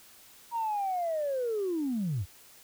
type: linear sweep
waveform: sine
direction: down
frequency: 950 to 78.2 Hz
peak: -27 dBFS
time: 0.51-2.26 s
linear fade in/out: 50 ms
effects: tanh soft clip ceiling -24 dBFS + white hiss -55 dBFS RMS until 2.63 s